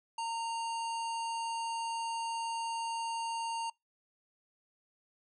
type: harmonic tone with a mistuned harmonic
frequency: 917 Hz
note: A#5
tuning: 29 cents flat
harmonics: 1 / 3 / 5 / 7 / 9 / 10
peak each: -34 / -44 / -48 / -51 / -53 / -54 dBFS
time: 0.18-3.7 s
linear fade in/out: 5 ms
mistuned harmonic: 3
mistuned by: +27 cents
effects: noise-tail reverb RT60 0.2 s tail -26 dB re dry